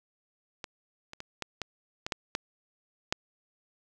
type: clicks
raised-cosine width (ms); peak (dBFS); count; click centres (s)
0.2; -20 / -25 / -22 / -16 / -16 / -16 / -12 / -12 / -9; 9; 0.642 / 1.134 / 1.204 / 1.423 / 1.617 / 2.065 / 2.122 / 2.351 / 3.125
effects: none